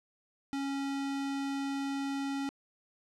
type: tone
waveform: square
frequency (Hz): 276.1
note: C#4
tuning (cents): -7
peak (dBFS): -33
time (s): 0.53-2.49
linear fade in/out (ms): 0
effects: low-pass 7000 Hz 12 dB/octave